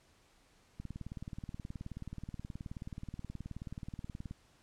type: click train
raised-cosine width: 5 ms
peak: -30 dBFS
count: 67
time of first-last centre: 0.8-4.311 s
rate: 18.8 Hz
effects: pink hiss -67 dBFS RMS until 4.62 s + low-pass 9000 Hz 12 dB/octave